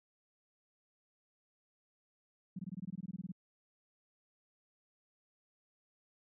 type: tone bursts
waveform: sine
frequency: 183.9 Hz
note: F#3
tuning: 10 cents flat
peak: -38 dBFS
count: 15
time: 2.56-3.318 s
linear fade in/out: 5 ms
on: 30 ms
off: 22 ms
effects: high-pass 100 Hz 12 dB/octave